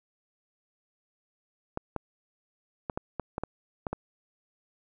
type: clicks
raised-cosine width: 1 ms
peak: -17 dBFS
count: 9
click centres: 1.774 / 1.963 / 2.898 / 2.975 / 3.197 / 3.381 / 3.436 / 3.868 / 3.93 s
effects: none